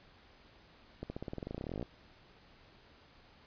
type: accelerating click train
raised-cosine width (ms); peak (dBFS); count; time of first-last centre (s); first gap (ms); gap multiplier
2; -26; 23; 1.03-1.827; 70; 0.93
effects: pink hiss -61 dBFS RMS until 3.46 s + resampled to 11025 Hz